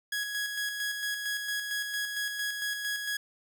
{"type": "tone with tremolo", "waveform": "sawtooth", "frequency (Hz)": 1665, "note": "G#6", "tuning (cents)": 4, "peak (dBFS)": -26, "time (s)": [0.12, 3.17], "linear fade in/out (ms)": 5, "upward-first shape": "square", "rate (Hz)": 4.4, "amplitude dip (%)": 40, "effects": []}